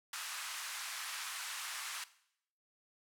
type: band-pass noise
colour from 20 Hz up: pink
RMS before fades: -43 dBFS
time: 0.13-2.04 s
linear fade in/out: 2 ms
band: 1100 to 12000 Hz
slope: 24 dB/octave
effects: noise-tail reverb RT60 0.7 s tail -17 dB re dry